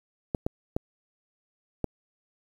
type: clicks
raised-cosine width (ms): 2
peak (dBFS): -13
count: 4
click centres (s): 0.348 / 0.465 / 0.765 / 1.843
effects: 8-bit